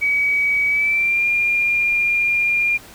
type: tone with pitch glide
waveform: sine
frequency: 2271 to 2405 Hz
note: C#7 to D7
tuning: +41 to +41 cents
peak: -15 dBFS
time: 0.01-2.78 s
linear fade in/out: 20 ms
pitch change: +100 cents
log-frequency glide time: 0.68-1.24 s
effects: pink hiss -42 dBFS RMS until 2.94 s